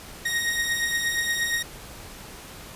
sawtooth beating tone pair, 1864.7 / 1873.2 Hz, A#6 / A#6, 0 / +8 cents, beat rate 8.5 Hz, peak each -27 / -21 dBFS, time 0.25-1.63 s, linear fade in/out 10 ms, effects pink hiss -42 dBFS RMS until 2.75 s + resampled to 32000 Hz

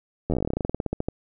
slowing click train, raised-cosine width 2 ms, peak -12 dBFS, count 23, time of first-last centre 0.3-1.085 s, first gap 11 ms, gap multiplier 1.1, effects none

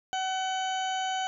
harmonic tone, 755 Hz, F#5, 35 cents sharp, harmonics 1 / 2 / 3 / 4 / 5 / 6 / 8 / 9, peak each -29 / -37 / -45 / -36 / -50 / -52 / -47 / -45 dBFS, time 0.13-1.27 s, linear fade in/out 0 ms, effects none

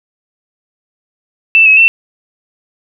sine tone with pitch steps, 2657 / 2566 / 2687 Hz, E7 / E7 / E7, +13 / -47 / +33 cents, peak -3 dBFS, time 1.55-1.88 s, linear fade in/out 0 ms, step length 110 ms, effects none

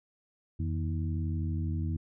harmonic tone with a mistuned harmonic, 79.5 Hz, D#2, 38 cents sharp, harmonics 1 / 2 / 3 / 4, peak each -30 / -36 / -40 / -42 dBFS, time 0.59-1.97 s, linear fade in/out 10 ms, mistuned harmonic 1, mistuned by +150 cents, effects none

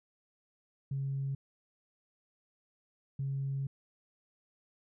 sine tone bursts at uneven times, 136.9 Hz, C#3, 21 cents flat, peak -31 dBFS, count 2, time 0.91-1.35 / 3.19-3.67 s, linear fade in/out 5 ms, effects tanh soft clip ceiling -27 dBFS

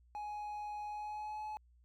triangle tone with pitch glide, 836 to 853.6 Hz, G#5 to G#5, +11 to +47 cents, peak -38 dBFS, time 0.15-1.57 s, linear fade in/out 0 ms, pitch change +36 cents, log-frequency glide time 0.87-1.44 s, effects added 60 Hz sine -63 dBFS peak until 1.84 s

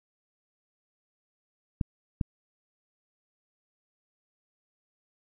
clicks, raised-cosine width 5 ms, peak -14 dBFS, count 2, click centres 1.812 / 2.212 s, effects none

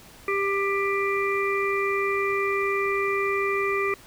harmonic tone, 395.7 Hz, G4, 16 cents sharp, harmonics 1 / 3 / 5 / 6, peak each -25 / -28 / -30 / -30 dBFS, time 0.28-3.94 s, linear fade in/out 2 ms, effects pink hiss -49 dBFS RMS until 4.06 s

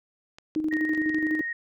clicks, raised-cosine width 0.2 ms, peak -27 / -22 / -23 / -26 / -27 / -24 dBFS, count 6, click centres 0.385 / 0.551 / 0.737 / 0.949 / 1.094 / 1.146 s
sine tone with tremolo, 311.1 Hz, D#4, in tune, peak -22 dBFS, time 0.56-1.41 s, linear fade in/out 2 ms, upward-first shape square, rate 12 Hz, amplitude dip 50%
sine tone with vibrato, 1864.7 Hz, A#6, in tune, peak -28 dBFS, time 0.71-1.53 s, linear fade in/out 5 ms, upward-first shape triangle, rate 13 Hz, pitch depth 16 cents each way
effects none

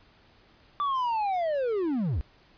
triangle linear sweep, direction down, 1174.7 to 53.8 Hz, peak -23 dBFS, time 0.8-2.21 s, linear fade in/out 0 ms, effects pink hiss -59 dBFS RMS until 2.57 s + resampled to 11025 Hz

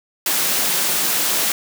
white high-pass noise, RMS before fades -19 dBFS, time 0.26-1.52 s, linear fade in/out 2 ms, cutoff 140 Hz, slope 96 dB/octave, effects none

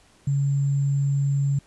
sine tone with sample-and-hold, 139.9 Hz, C#3, 16 cents sharp, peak -19 dBFS, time 0.27-1.59 s, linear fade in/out 5 ms, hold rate 7350 Hz, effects pink hiss -57 dBFS RMS until 1.66 s + resampled to 24000 Hz

